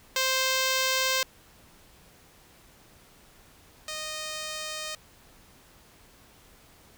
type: tone pair in turn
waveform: 5% pulse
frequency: 523.3 / 619.1 Hz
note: C5 / D#5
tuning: 0 / -9 cents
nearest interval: minor third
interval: 291 cents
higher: second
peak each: -12 / -22 dBFS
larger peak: first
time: 0.16-1.23 / 3.88-4.95 s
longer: neither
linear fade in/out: 2 ms
effects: pink hiss -56 dBFS RMS until 6.97 s